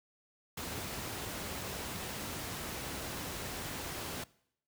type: noise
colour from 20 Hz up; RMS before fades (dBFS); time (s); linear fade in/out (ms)
pink; -40; 0.57-4.24; 5
effects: noise-tail reverb RT60 0.7 s tail -22 dB re dry + high-pass 60 Hz 12 dB/octave